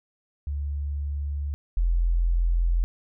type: tone pair in turn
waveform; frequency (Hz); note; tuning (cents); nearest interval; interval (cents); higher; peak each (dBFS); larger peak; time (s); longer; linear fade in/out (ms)
sine; 71.8 / 42.69; D2 / F1; -39 / -39; major sixth; 900; first; -26 / -19; second; 0.47-1.54 / 1.77-2.84; neither; 0
effects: none